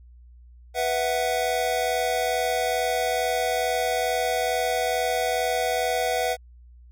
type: chord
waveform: square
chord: B suspended fourth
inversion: none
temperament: just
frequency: 493.9 / 658.5 / 740.8 Hz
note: B4 / E5 / F#5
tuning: 0 / -2 / +2 cents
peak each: -28 / -28 / -27 dBFS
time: 0.74-6.37 s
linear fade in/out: 50 ms
effects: added 60 Hz sine -46 dBFS peak until 6.91 s